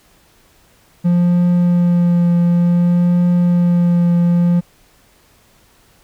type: tone with vibrato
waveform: triangle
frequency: 174.5 Hz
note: F3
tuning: 1 cent flat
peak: -8 dBFS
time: 1.04-4.61 s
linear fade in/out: 20 ms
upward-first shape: triangle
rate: 0.56 Hz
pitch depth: 17 cents each way
effects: pink hiss -52 dBFS RMS until 6.03 s